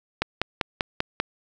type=click train; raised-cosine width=0.3 ms; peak=-6 dBFS; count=6; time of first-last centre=0.22-1.2 s; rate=5.1 Hz; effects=none